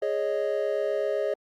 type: chord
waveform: triangle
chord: Ab suspended fourth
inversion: none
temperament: equal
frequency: 415.3 / 554.4 / 622.3 Hz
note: Ab4 / Db5 / Eb5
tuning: 0 / 0 / 0 cents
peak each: -27 / -27 / -27 dBFS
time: 0.02-1.34 s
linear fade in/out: 5 ms
effects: Opus 48 kbps